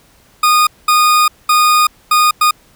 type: tone bursts at uneven times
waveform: 40% pulse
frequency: 1230 Hz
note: D#6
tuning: 20 cents flat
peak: -7 dBFS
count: 5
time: 0.43-0.67 / 0.88-1.28 / 1.49-1.87 / 2.11-2.31 / 2.41-2.51 s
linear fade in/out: 5 ms
effects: pink hiss -49 dBFS RMS until 2.75 s